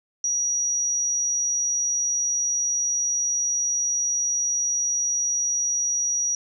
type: tone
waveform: sine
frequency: 5780 Hz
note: F#8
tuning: 41 cents flat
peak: -21 dBFS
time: 0.24-6.35 s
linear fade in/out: 2 ms
effects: none